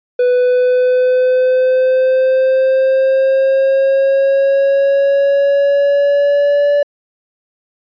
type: linear sweep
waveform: triangle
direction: up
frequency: 494.6 to 578 Hz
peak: -7 dBFS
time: 0.19-6.83 s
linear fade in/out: 5 ms
effects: resampled to 11025 Hz